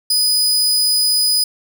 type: tone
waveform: sawtooth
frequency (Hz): 4978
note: D#8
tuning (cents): 0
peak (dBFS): -10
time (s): 0.1-1.44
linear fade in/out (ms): 5
effects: none